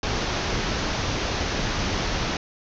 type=low-pass noise; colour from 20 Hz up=pink; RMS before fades=-26 dBFS; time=0.03-2.37 s; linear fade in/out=2 ms; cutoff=6400 Hz; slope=96 dB/octave; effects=none